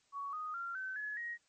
sine tone with pitch steps, 1121 / 1243.8 / 1380.1 / 1531.3 / 1699.1 / 1885.3 Hz, C#6 / D#6 / F6 / G6 / G#6 / A#6, +19 / -1 / -21 / -41 / +39 / +19 cents, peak -38 dBFS, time 0.12-1.38 s, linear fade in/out 50 ms, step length 210 ms, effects white hiss -73 dBFS RMS until 1.48 s + MP3 32 kbps

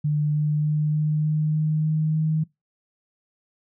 sine tone with pitch steps, 149.4 / 150.44 / 151.49 / 152.54 / 153.6 / 154.67 / 155.74 / 156.83 Hz, D3 / D3 / D#3 / D#3 / D#3 / D#3 / D#3 / D#3, +30 / +42 / -46 / -34 / -22 / -10 / +2 / +14 cents, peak -19 dBFS, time 0.04-2.44 s, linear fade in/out 10 ms, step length 300 ms, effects noise-tail reverb RT60 0.2 s tail -23 dB re dry

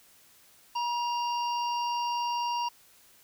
harmonic tone with a mistuned harmonic, 932.3 Hz, A#5, in tune, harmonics 1 / 3 / 5 / 6, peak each -28 / -38 / -42 / -44 dBFS, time 0.75-2.69 s, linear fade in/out 10 ms, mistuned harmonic 1, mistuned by +47 cents, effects white hiss -59 dBFS RMS until 3.23 s

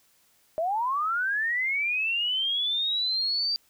sine linear sweep, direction up, 615 to 4699 Hz, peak -24 dBFS, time 0.58-3.56 s, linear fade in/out 0 ms, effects white hiss -64 dBFS RMS until 3.69 s

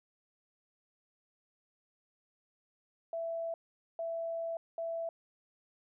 sine tone bursts at uneven times, 664 Hz, E5, 12 cents sharp, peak -34 dBFS, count 3, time 3.13-3.54 / 3.99-4.57 / 4.78-5.09 s, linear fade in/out 2 ms, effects none

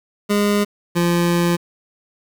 25% pulse tone pair in turn, 205.4 / 172.72 Hz, G#3 / F3, -19 / -19 cents, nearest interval minor third, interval 300 cents, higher first, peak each -11 dBFS, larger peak neither, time 0.29-0.65 / 0.95-1.57 s, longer second, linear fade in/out 20 ms, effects 7-bit

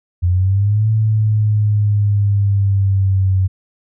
sine linear two-way sweep, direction up then down, 86.6 to 110 to 93.9 Hz, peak -11 dBFS, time 0.22-3.48 s, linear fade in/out 20 ms, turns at 0.89 s, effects none

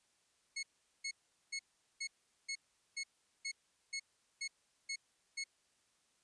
20% pulse tone bursts, 2183 Hz, C#7, 27 cents flat, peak -33 dBFS, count 11, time 0.56-5.441 s, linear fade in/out 10 ms, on 71 ms, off 410 ms, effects white hiss -75 dBFS RMS until 6.23 s + resampled to 22050 Hz

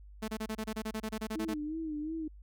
sawtooth tone bursts, 218.3 Hz, A3, 13 cents flat, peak -30 dBFS, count 15, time 0.22-1.542 s, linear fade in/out 10 ms, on 62 ms, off 28 ms
sine tone with vibrato, 311.1 Hz, D#4, in tune, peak -34 dBFS, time 1.35-2.28 s, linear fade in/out 5 ms, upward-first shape sine, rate 2.8 Hz, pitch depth 81 cents each way
effects added 50 Hz sine -49 dBFS peak until 2.42 s

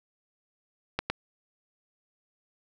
clicks, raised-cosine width 0.3 ms, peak -11 dBFS, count 2, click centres 0.99 / 1.1 s, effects none

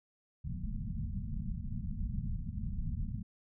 pink low-pass noise, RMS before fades -37 dBFS, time 0.44-3.23 s, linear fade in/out 10 ms, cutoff 230 Hz, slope 96 dB/octave, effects none

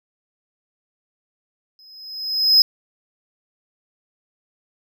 triangle tone with exponential growth, 5090 Hz, D#8, 39 cents sharp, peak -6 dBFS, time 1.79-2.62 s, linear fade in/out 1 ms, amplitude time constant 180 ms, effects none

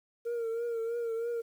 sine tone with vibrato, 463 Hz, A#4, 12 cents flat, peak -28 dBFS, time 0.25-1.42 s, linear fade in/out 20 ms, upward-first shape triangle, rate 3.1 Hz, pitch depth 54 cents each way, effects tanh soft clip ceiling -30 dBFS + 10-bit

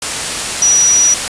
sine tone in noise, 5840 Hz, F#8, 24 cents flat, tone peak -7 dBFS, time 0.62-1.14 s, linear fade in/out 2 ms, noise white, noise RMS -18 dBFS, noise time 0.02-1.28 s, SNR +8 dB, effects resampled to 22050 Hz

